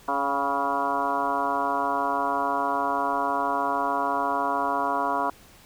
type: harmonic tone with a mistuned harmonic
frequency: 140 Hz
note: C#3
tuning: 18 cents sharp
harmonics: 2 / 3 / 4 / 5 / 6 / 7 / 8 / 9 / 10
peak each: -34 / -36 / -35 / -29 / -35 / -27 / -30 / -35 / -35 dBFS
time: 0.08-5.3 s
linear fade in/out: 2 ms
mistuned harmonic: 6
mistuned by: -71 cents
effects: pink hiss -52 dBFS RMS until 5.65 s